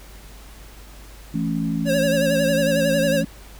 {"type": "chord", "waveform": "sine", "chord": "A major", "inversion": "second", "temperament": "equal with one note detuned", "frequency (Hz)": [167.31, 220, 277.2], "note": ["E3", "A3", "C#4"], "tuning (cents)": [26, 0, 0], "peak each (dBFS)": [-24, -25, -26], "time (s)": [1.34, 3.25], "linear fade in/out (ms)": 5}
{"type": "tone with vibrato", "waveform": "square", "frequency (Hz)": 550, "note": "C#5", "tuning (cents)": -14, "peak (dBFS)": -19, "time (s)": [1.85, 3.24], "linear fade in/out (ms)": 50, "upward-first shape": "sine", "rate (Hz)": 11, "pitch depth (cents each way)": 65}
{"effects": ["added 50 Hz sine -41 dBFS peak until 3.59 s", "pink hiss -46 dBFS RMS until 3.59 s"]}